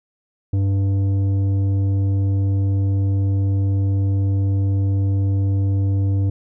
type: tone with tanh clipping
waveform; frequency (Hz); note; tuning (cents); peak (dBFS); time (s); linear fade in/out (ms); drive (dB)
sine; 98; G2; 0; -17; 0.53-6.3; 5; 9
effects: none